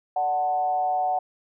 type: tone with frequency modulation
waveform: sine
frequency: 740 Hz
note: F#5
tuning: in tune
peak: -21 dBFS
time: 0.16-1.19 s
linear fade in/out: 5 ms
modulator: 154 Hz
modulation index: 0.53
effects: none